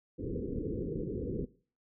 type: low-pass noise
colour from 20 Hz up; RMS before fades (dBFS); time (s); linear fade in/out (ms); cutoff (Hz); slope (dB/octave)
white; -36; 0.18-1.46; 20; 490; 96
effects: noise-tail reverb RT60 0.4 s tail -18 dB re dry